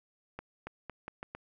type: accelerating click train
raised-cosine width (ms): 0.5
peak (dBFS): -25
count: 6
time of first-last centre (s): 0.39-1.35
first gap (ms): 280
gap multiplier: 0.81
effects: none